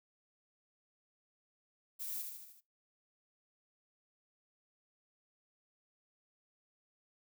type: noise with echo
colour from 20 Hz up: violet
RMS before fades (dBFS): -42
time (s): 1.99-2.23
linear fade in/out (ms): 20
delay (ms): 76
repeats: 5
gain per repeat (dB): -4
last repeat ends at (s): 2.61
effects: noise-tail reverb RT60 0.2 s tail -19 dB re dry